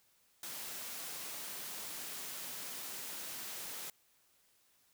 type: high-pass noise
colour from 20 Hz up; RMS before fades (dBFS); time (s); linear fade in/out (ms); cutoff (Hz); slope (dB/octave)
white; -44; 0.43-3.9; 2; 140; 12
effects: white hiss -71 dBFS RMS until 4.93 s